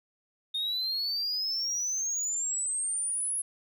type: exponential sweep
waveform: sine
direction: up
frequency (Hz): 3668 to 10680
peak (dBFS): -26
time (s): 0.54-3.42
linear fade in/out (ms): 10
effects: tanh soft clip ceiling -27 dBFS + 11-bit